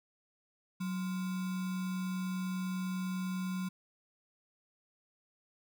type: tone with sample-and-hold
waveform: sine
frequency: 185 Hz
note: F#3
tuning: in tune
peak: -33 dBFS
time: 0.8-3.69 s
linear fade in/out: 10 ms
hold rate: 1225 Hz
effects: none